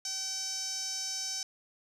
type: tone with band-pass filter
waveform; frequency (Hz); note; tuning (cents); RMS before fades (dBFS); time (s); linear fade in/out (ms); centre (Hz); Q
sawtooth; 767; G5; -38; -36; 0.05-1.43; 2; 5800; 9.5
effects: none